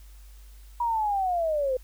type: linear sweep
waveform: sine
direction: down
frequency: 966 to 499.9 Hz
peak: -23 dBFS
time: 0.8-1.77 s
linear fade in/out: 5 ms
effects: added 50 Hz sine -45 dBFS peak until 1.83 s + white hiss -59 dBFS RMS until 1.83 s